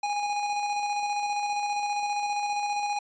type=tone with tremolo; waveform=square; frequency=823 Hz; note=G#5; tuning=16 cents flat; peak=-26 dBFS; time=0.03-2.99 s; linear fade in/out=5 ms; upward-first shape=square; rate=15 Hz; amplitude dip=30%; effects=resampled to 16000 Hz